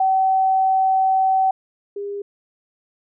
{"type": "tone pair in turn", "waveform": "sine", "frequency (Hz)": [763, 404.2], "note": ["G5", "G#4"], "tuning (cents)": [-47, -47], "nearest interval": "major seventh", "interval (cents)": 1100, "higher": "first", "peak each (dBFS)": [-14, -25], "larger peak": "first", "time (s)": [[0, 1.51], [1.96, 2.22]], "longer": "first", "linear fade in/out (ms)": 5, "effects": []}